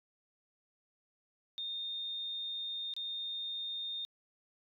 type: tone with dropouts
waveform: triangle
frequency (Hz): 3654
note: A#7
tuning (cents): -35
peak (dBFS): -33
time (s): 1.58-4.05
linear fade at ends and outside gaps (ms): 0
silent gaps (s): 2.938-2.965
effects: tanh soft clip ceiling -35 dBFS